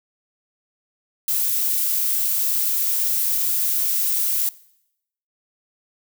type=noise; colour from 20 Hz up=violet; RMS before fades=-21 dBFS; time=1.28-4.49 s; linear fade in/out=2 ms; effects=noise-tail reverb RT60 0.8 s tail -21 dB re dry